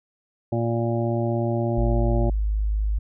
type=harmonic tone; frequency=116.54 Hz; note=A#2; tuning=in tune; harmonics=1 / 2 / 3 / 5 / 6 / 7; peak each=-24 / -28 / -27 / -29 / -34 / -36 dBFS; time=0.52-2.3 s; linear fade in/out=5 ms
type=tone; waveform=sine; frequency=52.2 Hz; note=G#1; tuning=10 cents sharp; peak=-20 dBFS; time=1.77-2.99 s; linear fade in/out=10 ms
effects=none